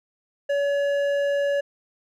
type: tone with hard clipping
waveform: sine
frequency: 567 Hz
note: C#5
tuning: 39 cents sharp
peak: -22 dBFS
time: 0.49-1.61 s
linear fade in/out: 10 ms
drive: 8 dB
effects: none